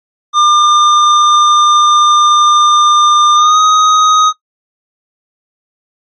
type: tone with pitch glide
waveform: square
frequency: 1200 to 1254.6 Hz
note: D6 to D#6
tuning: +37 to +14 cents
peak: -6 dBFS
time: 0.33-4.33 s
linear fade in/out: 50 ms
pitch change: +77 cents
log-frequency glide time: 3.35-3.59 s
effects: noise-tail reverb RT60 0.1 s tail -18 dB re dry + MP3 32 kbps